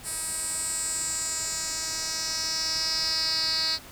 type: tone with band-pass filter sweep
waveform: 10% pulse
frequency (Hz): 319.4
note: D#4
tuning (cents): +45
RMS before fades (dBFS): -29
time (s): 0.03-3.79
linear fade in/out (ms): 50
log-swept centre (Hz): 9400 to 4400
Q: 5.1
effects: pink hiss -46 dBFS RMS until 3.91 s